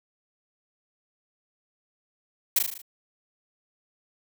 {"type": "noise with echo", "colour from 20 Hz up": "blue", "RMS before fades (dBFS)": -20, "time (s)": [2.56, 2.59], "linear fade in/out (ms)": 5, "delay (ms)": 38, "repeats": 6, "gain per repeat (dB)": -4, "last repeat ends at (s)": 2.818, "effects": []}